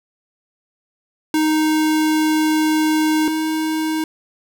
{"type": "tone pair in turn", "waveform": "square", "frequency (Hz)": [311, 314.8], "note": ["D#4", "D#4"], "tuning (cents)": [-1, 20], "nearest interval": "unison", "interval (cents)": 21, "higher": "second", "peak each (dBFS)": [-15, -19], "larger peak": "first", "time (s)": [[1.34, 3.28], [3.28, 4.04]], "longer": "first", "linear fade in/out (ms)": 2, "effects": []}